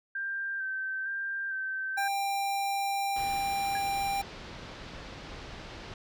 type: tone with vibrato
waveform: sine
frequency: 1568 Hz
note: G6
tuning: in tune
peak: -31 dBFS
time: 0.15-2.08 s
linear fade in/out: 5 ms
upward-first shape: square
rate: 1.1 Hz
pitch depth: 21 cents each way
type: tone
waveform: square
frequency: 793 Hz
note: G5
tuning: 20 cents sharp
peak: -29 dBFS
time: 1.97-4.22 s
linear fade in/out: 10 ms
type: low-pass noise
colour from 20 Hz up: pink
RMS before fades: -44 dBFS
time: 3.16-5.94 s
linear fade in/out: 2 ms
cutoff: 5000 Hz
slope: 24 dB/octave
type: tone with exponential decay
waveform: sine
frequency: 1661.2 Hz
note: G#6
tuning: in tune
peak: -33 dBFS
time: 3.75-3.87 s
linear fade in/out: 2 ms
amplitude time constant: 26 ms
effects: none